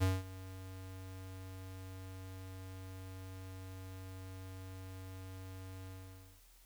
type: tone with ADSR envelope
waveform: square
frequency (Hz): 94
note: F#2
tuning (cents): +28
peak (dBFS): -28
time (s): 0-6.42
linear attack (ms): 27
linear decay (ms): 200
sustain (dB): -19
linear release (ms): 540
effects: added 41 Hz sine -62 dBFS peak until 6.65 s + white hiss -66 dBFS RMS until 6.65 s